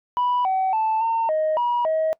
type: tone with pitch steps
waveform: sine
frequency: 984 / 759 / 879 / 909 / 624 / 963 / 635 Hz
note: B5 / F#5 / A5 / A#5 / D#5 / B5 / D#5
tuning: -7 / +44 / -2 / -44 / +5 / -44 / +35 cents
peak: -17 dBFS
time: 0.17-2.13 s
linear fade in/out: 0 ms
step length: 280 ms
effects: noise-tail reverb RT60 0.1 s tail -23 dB re dry + tanh soft clip ceiling -16 dBFS